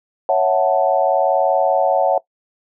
sine chord, F# minor seventh, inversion second, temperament equal, 554.4 / 659.3 / 740 / 880 Hz, C#5 / E5 / F#5 / A5, 0 / 0 / 0 / 0 cents, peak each -17 / -18 / -17 / -22 dBFS, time 0.29-2.18 s, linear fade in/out 2 ms, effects noise-tail reverb RT60 0.1 s tail -20 dB re dry

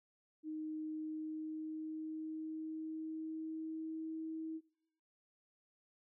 sine tone with pitch glide, 311.1 to 319.8 Hz, D#4 to D#4, 0 to +48 cents, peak -40 dBFS, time 0.43-4.61 s, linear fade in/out 50 ms, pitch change +48 cents, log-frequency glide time 0.88-4.17 s, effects noise-tail reverb RT60 0.9 s tail -22 dB re dry

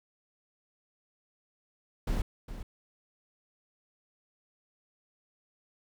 brown noise with echo, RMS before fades -29 dBFS, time 2.07-2.22 s, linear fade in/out 5 ms, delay 410 ms, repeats 1, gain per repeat -11 dB, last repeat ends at 2.63 s, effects none

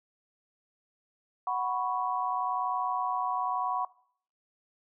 sine chord, F# suspended fourth, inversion none, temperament equal, 740 / 987.8 / 1108.7 Hz, F#5 / B5 / C#6, 0 / 0 / 0 cents, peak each -32 dBFS, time 1.47-3.85 s, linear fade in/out 2 ms, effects noise-tail reverb RT60 0.6 s tail -21 dB re dry

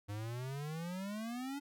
square exponential sweep, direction up, 100.3 to 288.7 Hz, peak -40 dBFS, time 0.08-1.6 s, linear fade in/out 20 ms, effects none

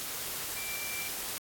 sine tone in noise, 2349 Hz, D7, in tune, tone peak -39 dBFS, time 0.57-1.08 s, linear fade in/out 0 ms, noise white, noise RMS -37 dBFS, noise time 0-1.38 s, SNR -5 dB, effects AAC 64 kbps

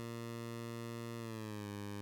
15% pulse tone with pitch glide, 116.54 to 102.04 Hz, A#2 to G#2, 0 to -30 cents, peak -36 dBFS, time 0-2.01 s, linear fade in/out 0 ms, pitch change -230 cents, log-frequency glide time 1.18-1.68 s, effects none

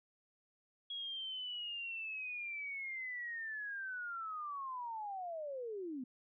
sine linear sweep, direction down, 3322 to 240.4 Hz, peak -40 dBFS, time 0.9-6.04 s, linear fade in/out 5 ms, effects none

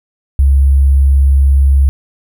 sine tone with sample-and-hold, 68.4 Hz, C#2, 23 cents flat, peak -5 dBFS, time 0.39-1.89 s, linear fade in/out 0 ms, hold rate 11025 Hz, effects none

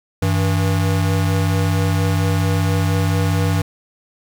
square tone pair together, 96.1 / 161.62 Hz, G2 / E3, -34 / -34 cents, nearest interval major sixth, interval 900 cents, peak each -17 / -21 dBFS, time 0.22-3.62 s, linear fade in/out 5 ms, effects 9-bit

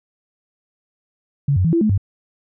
sine tone with pitch steps, 140.9 / 92.3 / 164.1 / 335.4 / 214.6 / 98 Hz, C#3 / F#2 / E3 / E4 / A3 / G2, +29 / -4 / -8 / +30 / -43 / 0 cents, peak -13 dBFS, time 1.48-1.978 s, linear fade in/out 5 ms, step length 83 ms, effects none

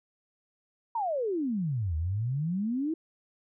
sine exponential two-way sweep, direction down then up, 959 to 76 to 333.3 Hz, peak -27 dBFS, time 0.95-2.94 s, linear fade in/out 5 ms, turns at 1.96 s, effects none

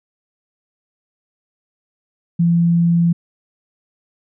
sine tone, 170 Hz, F3, 46 cents flat, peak -11 dBFS, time 2.39-3.13 s, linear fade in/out 10 ms, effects none

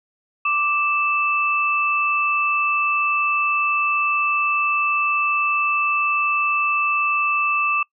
sine tone pair together, 1174.7 / 2639 Hz, D6 / E7, 0 / +1 cents, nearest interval octave + major second, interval 1401 cents, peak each -20 dBFS, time 0.45-7.83 s, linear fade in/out 5 ms, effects noise-tail reverb RT60 0.1 s tail -24 dB re dry

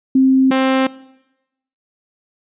sine / sawtooth tone pair in turn, 263.8 / 263.8 Hz, C4 / C4, +14 / +14 cents, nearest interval unison, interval 0 cents, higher neither, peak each -8 dBFS, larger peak neither, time 0.15-0.51 / 0.51-0.87 s, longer neither, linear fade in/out 5 ms, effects noise-tail reverb RT60 0.9 s tail -20 dB re dry + resampled to 8000 Hz

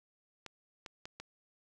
clicks, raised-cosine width 0.2 ms, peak -27 dBFS, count 4, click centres 0.463 / 0.862 / 1.055 / 1.2 s, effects none

